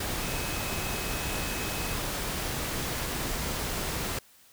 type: tone in noise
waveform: sine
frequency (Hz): 2557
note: D#7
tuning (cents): +47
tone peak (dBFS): -41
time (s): 0.22-1.94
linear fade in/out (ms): 5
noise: pink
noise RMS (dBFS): -32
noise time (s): 0-4.19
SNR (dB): -12
effects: white hiss -58 dBFS RMS until 4.52 s